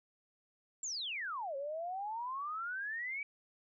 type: exponential two-way sweep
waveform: sine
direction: down then up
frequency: 7590 to 537 to 2316 Hz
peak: -37 dBFS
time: 0.83-3.23 s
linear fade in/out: 2 ms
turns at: 1.56 s
effects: none